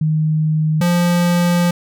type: tone pair in turn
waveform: sine / square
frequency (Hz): 155.56 / 174.61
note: D#3 / F3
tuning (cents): 0 / 0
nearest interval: major second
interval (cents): 200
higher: second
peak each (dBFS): -13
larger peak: neither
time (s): 0.01-0.81 / 0.81-1.71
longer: second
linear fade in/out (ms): 5
effects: none